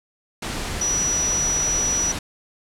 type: tone in noise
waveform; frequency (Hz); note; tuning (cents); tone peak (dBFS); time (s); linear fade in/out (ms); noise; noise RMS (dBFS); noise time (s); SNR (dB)
sine; 5870; F#8; -15; -19; 0.81-2.12; 5; pink; -28; 0.42-2.19; +6
effects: low-pass 9000 Hz 12 dB/octave